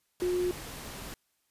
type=tone in noise; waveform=sine; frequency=358.9 Hz; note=F4; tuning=47 cents sharp; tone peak=-26 dBFS; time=0.22-0.51 s; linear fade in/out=0 ms; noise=pink; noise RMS=-42 dBFS; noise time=0.2-1.14 s; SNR=+13 dB; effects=white hiss -75 dBFS RMS until 1.5 s + resampled to 32000 Hz